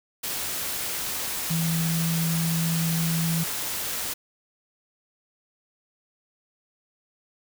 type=tone in noise; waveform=sine; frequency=164.81 Hz; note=E3; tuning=in tune; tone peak=-23 dBFS; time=1.5-3.44 s; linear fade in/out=10 ms; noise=white; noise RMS=-30 dBFS; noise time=0.23-4.14 s; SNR=+4 dB; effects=none

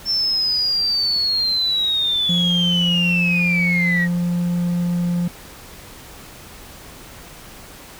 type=linear sweep; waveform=sine; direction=down; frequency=5400 to 1864.7 Hz; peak=-16 dBFS; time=0.05-4.08 s; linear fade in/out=50 ms
type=tone; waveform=triangle; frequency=174.61 Hz; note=F3; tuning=in tune; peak=-15 dBFS; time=2.29-5.28 s; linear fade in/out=5 ms
effects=tanh soft clip ceiling -9 dBFS + pink hiss -40 dBFS RMS until 7.99 s

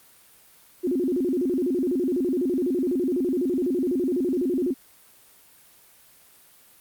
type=tone with vibrato; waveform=sine; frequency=306.8 Hz; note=D#4; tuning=24 cents flat; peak=-21 dBFS; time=0.83-4.74 s; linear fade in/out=20 ms; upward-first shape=square; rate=12 Hz; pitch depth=270 cents each way; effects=white hiss -54 dBFS RMS until 6.8 s + Opus 32 kbps

